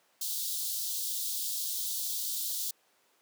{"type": "high-pass noise", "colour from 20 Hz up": "white", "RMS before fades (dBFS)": -34, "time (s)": [0.21, 2.71], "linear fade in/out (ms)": 5, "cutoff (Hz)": 3400, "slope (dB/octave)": 48, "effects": ["pink hiss -68 dBFS RMS until 3.21 s", "high-pass 400 Hz 12 dB/octave"]}